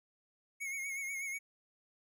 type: tone with vibrato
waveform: square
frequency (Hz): 2191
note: C#7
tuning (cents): -21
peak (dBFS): -38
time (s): 0.6-1.39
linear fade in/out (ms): 20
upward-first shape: sine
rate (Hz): 8.2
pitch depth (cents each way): 49
effects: none